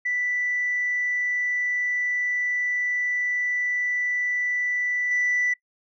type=tone with level steps; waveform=sine; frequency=1975.5 Hz; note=B6; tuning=in tune; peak=-22 / -19 dBFS; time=0.05-5.54 s; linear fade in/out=10 ms; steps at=5.11 s; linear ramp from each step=2 ms; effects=noise-tail reverb RT60 0.1 s tail -22 dB re dry + tanh soft clip ceiling -17 dBFS